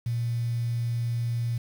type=tone; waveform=triangle; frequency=118 Hz; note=A#2; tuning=22 cents sharp; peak=-21 dBFS; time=0.06-1.58 s; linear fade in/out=5 ms; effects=tanh soft clip ceiling -23 dBFS + 8-bit